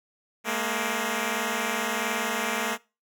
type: tone pair together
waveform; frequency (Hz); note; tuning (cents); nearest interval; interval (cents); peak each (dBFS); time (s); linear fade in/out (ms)
5% pulse; 212.6 / 234.1; G#3 / A#3; +41 / +8; major second; 167; -18 / -17; 0.44-2.78; 50
effects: noise-tail reverb RT60 0.3 s tail -23 dB re dry